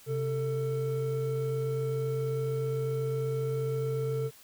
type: tone pair together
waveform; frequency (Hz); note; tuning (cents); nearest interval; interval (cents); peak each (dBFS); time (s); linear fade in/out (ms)
triangle; 132.7 / 446.3; C3 / A4; +25 / +25; octave + major sixth; 2100; -29 / -29; 0.06-4.31; 50
effects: white hiss -55 dBFS RMS until 4.43 s